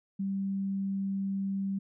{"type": "tone", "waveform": "sine", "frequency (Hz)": 195.3, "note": "G3", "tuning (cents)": -6, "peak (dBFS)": -29, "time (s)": [0.19, 1.79], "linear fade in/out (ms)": 10, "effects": []}